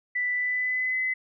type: tone with pitch glide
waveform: sine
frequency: 1980 to 2025 Hz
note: B6 to B6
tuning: +4 to +43 cents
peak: -24 dBFS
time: 0.15-1.14 s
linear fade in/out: 10 ms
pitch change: +39 cents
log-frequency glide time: 0.33-0.95 s
effects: none

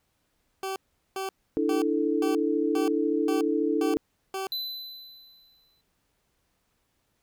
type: tone bursts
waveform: 20% pulse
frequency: 384.4 Hz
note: G4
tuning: 34 cents flat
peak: -25 dBFS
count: 8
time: 0.63-4.47 s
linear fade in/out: 2 ms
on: 130 ms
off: 400 ms
type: chord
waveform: sine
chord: D suspended second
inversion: none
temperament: equal with one note detuned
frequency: 293.7 / 327.9 / 440 Hz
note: D4 / E4 / A4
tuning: 0 / -9 / 0 cents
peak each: -27 dBFS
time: 1.57-3.97 s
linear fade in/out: 0 ms
type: tone with exponential decay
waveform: square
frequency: 4014 Hz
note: B7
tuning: 27 cents sharp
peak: -28 dBFS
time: 4.52-5.81 s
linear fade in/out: 1 ms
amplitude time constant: 280 ms
effects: pink hiss -73 dBFS RMS until 7.22 s

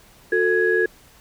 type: tone cluster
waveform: sine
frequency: 364.3 / 446.4 / 1670 Hz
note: F#4 / A4 / G#6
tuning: -27 / +25 / +9 cents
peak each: -20 dBFS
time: 0.32-0.86 s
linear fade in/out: 5 ms
effects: tanh soft clip ceiling -6 dBFS + pink hiss -51 dBFS RMS until 1.2 s

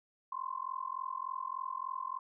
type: tone with amplitude modulation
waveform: sine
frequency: 1046.5 Hz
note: C6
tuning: in tune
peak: -32 dBFS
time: 0.32-2.19 s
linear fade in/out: 5 ms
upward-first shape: sine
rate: 43.4 Hz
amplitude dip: 100%
effects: none

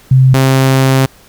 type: tone pair in turn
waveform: sine / sawtooth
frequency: 130.81 / 133.02 Hz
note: C3 / C3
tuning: 0 / +29 cents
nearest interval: unison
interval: 29 cents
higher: second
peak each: -3 dBFS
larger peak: neither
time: 0.11-0.34 / 0.34-1.06 s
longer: second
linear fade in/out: 5 ms
effects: pink hiss -43 dBFS RMS until 1.28 s

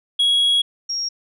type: tone pair in turn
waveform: sine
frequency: 3322 / 5587 Hz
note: G#7 / F8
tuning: 0 / 0 cents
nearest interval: major sixth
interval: 900 cents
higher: second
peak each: -11 / -21 dBFS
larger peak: first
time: 0.19-0.62 / 0.89-1.09 s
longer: first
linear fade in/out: 10 ms
effects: tanh soft clip ceiling -13 dBFS

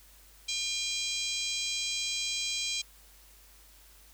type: harmonic tone with a mistuned harmonic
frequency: 804 Hz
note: G5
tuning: 44 cents sharp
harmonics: 3 / 4 / 5 / 6 / 7 / 8 / 9 / 10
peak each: -38 / -36 / -37 / -40 / -41 / -39 / -42 / -43 dBFS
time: 0.48-2.82 s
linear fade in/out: 10 ms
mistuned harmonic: 7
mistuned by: -25 cents
effects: added 50 Hz sine -58 dBFS peak until 4.13 s + white hiss -58 dBFS RMS until 4.13 s

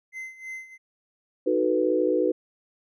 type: tone with tremolo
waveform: triangle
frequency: 2063 Hz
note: C7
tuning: 25 cents flat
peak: -31 dBFS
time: 0.12-0.78 s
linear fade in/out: 50 ms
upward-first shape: sine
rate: 3.1 Hz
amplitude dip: 80%
type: chord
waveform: sine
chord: B dominant seventh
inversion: first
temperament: equal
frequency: 311.1 / 370 / 440 / 493.9 Hz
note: D#4 / F#4 / A4 / B4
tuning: 0 / 0 / 0 / 0 cents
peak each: -26 / -25 / -29 / -24 dBFS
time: 1.46-2.32 s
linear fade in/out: 10 ms
effects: none

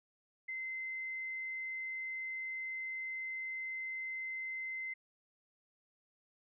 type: tone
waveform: sine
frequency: 2066 Hz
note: C7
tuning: 22 cents flat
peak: -38 dBFS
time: 0.48-4.94 s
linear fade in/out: 10 ms
effects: none

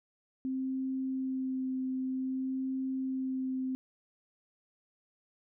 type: tone with vibrato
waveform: sine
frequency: 261.6 Hz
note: C4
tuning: in tune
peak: -31 dBFS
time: 0.45-3.75 s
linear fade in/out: 0 ms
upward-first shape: sine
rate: 0.53 Hz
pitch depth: 12 cents each way
effects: none

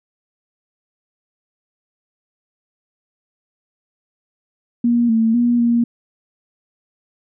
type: tone with pitch steps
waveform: sine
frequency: 237.6 / 224.8 / 239.8 / 235.8 Hz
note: A#3 / A3 / A#3 / A#3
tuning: +33 / +37 / +49 / +20 cents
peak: -12 dBFS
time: 4.84-5.84 s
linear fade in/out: 5 ms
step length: 250 ms
effects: none

